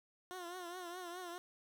15% pulse tone with vibrato, 355.4 Hz, F4, 30 cents sharp, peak -38 dBFS, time 0.31-1.38 s, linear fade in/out 0 ms, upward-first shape triangle, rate 4.8 Hz, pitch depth 90 cents each way, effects none

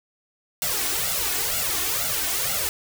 white noise with flanger, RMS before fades -25 dBFS, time 0.62-2.69 s, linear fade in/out 0 ms, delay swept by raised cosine 1.4 to 2.8 ms, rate 2.1 Hz, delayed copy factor +0.9, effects none

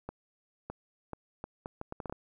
accelerating click train, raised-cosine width 1 ms, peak -24 dBFS, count 11, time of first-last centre 0.09-2.125 s, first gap 610 ms, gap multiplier 0.71, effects 11-bit

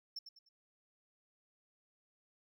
triangle tone with echo, 5400 Hz, E8, 41 cents sharp, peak -39 dBFS, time 0.16-0.19 s, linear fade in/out 5 ms, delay 100 ms, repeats 3, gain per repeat -9 dB, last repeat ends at 0.49 s, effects none

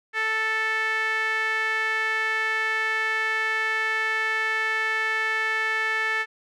sawtooth tone with band-pass filter, 440 Hz, A4, in tune, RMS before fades -25 dBFS, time 0.13-6.26 s, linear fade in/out 50 ms, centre 1900 Hz, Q 4.9, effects none

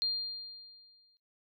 sine tone with exponential decay, 4200 Hz, C8, 6 cents sharp, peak -27 dBFS, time 0.02-1.17 s, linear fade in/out 0 ms, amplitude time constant 250 ms, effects noise-tail reverb RT60 0.2 s tail -21 dB re dry

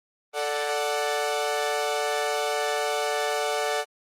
sawtooth chord, D major, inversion second, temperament equal, 440 / 587.3 / 740 Hz, A4 / D5 / F#5, 0 / 0 / 0 cents, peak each -25 dBFS, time 0.33-3.85 s, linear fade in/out 50 ms, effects low-pass 10000 Hz 12 dB/octave + Opus 24 kbps

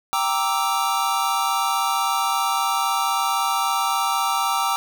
square chord, E half-diminished seventh, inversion first, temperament equal, 784 / 932.3 / 1174.7 / 1318.5 Hz, G5 / Bb5 / D6 / E6, 0 / 0 / 0 / 0 cents, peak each -26 dBFS, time 0.13-4.76 s, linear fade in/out 0 ms, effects none

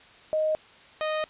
sine / sawtooth tone pair in turn, 622.3 / 619.8 Hz, D#5 / D#5, 0 / -7 cents, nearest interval unison, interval 7 cents, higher first, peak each -22 dBFS, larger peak neither, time 0.33-0.55 / 1.01-1.24 s, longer second, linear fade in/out 0 ms, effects white hiss -52 dBFS RMS until 1.29 s + resampled to 8000 Hz

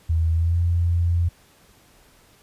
sine tone with pitch glide, 81.5 to 85.8 Hz, E2 to F2, -19 to -30 cents, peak -17 dBFS, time 0.09-1.29 s, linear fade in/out 10 ms, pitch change +89 cents, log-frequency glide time 0.32-0.58 s, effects pink hiss -55 dBFS RMS until 2.42 s + resampled to 32000 Hz

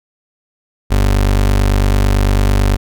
30% pulse tone, 49 Hz, G1, in tune, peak -7 dBFS, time 0.9-2.77 s, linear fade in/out 20 ms, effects none

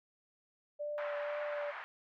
sine tone with vibrato, 587 Hz, D5, 1 cent flat, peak -36 dBFS, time 0.79-1.72 s, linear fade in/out 20 ms, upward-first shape triangle, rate 2 Hz, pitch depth 17 cents each way
white band-pass noise, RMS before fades -45 dBFS, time 0.98-1.84 s, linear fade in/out 0 ms, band 770 to 1900 Hz, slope 24 dB/octave
effects none

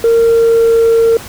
sine tone with pitch glide, 460.7 to 457.3 Hz, A#4 to A#4, -20 to -33 cents, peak -4 dBFS, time 0.04-1.17 s, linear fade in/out 2 ms, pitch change -13 cents, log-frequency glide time 0.18-0.94 s, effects tanh soft clip ceiling -4 dBFS + pink hiss -30 dBFS RMS until 1.28 s

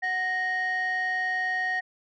sine tone pair together, 740 / 1864.7 Hz, F#5 / A#6, 0 / 0 cents, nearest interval octave + major third, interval 1600 cents, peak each -29 / -24 dBFS, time 0.02-1.81 s, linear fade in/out 20 ms, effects tanh soft clip ceiling -22 dBFS

